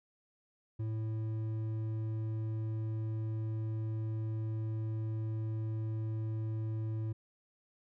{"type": "tone with hard clipping", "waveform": "triangle", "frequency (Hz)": 110, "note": "A2", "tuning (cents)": 0, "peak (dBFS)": -35, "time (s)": [0.79, 7.13], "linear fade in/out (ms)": 10, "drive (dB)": 10, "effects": []}